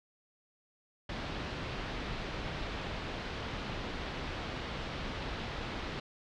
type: low-pass noise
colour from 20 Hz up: pink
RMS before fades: -39 dBFS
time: 1.09-6 s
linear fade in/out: 5 ms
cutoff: 4200 Hz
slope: 24 dB/octave
effects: none